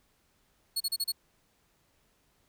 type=tone bursts; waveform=sawtooth; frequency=4349 Hz; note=C#8; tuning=34 cents flat; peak=-25 dBFS; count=5; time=0.76-1.121 s; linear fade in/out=10 ms; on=45 ms; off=34 ms; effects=pink hiss -70 dBFS RMS until 2.48 s